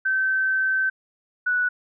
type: tone pair in turn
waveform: sine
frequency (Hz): 1542 / 1476.4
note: G6 / F#6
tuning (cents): -29 / -4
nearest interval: minor second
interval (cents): 75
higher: first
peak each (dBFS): -19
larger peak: neither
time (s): 0.05-0.9 / 1.46-1.69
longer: first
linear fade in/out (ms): 10
effects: none